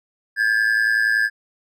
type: ring-modulated tone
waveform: triangle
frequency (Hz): 1661.2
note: G#6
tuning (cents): 0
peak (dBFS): -11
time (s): 0.36-1.3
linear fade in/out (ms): 50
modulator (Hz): 55.3
effects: none